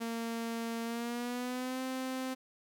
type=tone with pitch glide; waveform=sawtooth; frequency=230 to 259.7 Hz; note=A#3 to C4; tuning=-23 to -13 cents; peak=-31 dBFS; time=0-2.35 s; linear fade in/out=20 ms; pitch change=+210 cents; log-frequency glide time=0.83-1.81 s; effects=none